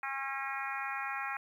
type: harmonic tone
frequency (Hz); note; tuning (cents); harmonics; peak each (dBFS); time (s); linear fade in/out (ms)
271.6; C#4; -35; 3 / 4 / 5 / 6 / 7 / 8 / 9; -41 / -42 / -41 / -43 / -42 / -46 / -43; 0.03-1.37; 2
effects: 11-bit